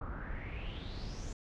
brown noise with low-pass filter sweep, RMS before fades -41 dBFS, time 0.01-1.33 s, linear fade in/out 5 ms, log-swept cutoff 1200 to 7000 Hz, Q 6.3, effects none

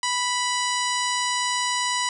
harmonic tone with a mistuned harmonic, 987.8 Hz, B5, in tune, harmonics 1 / 2 / 3 / 4 / 5 / 6 / 7 / 8 / 9, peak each -26 / -29 / -31 / -32 / -33 / -34 / -34 / -35 / -36 dBFS, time 0.03-2.09 s, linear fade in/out 2 ms, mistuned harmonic 6, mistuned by -58 cents, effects 9-bit

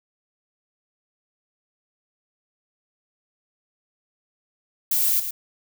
violet noise with echo, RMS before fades -21 dBFS, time 4.91-5.2 s, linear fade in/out 5 ms, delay 110 ms, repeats 1, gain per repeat -8 dB, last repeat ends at 5.31 s, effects none

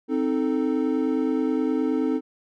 triangle chord, A diminished, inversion first, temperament equal, 261.6 / 311.1 / 440 Hz, C4 / Eb4 / A4, 0 / 0 / 0 cents, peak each -22 / -23 / -26 dBFS, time 0.08-2.21 s, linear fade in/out 50 ms, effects none

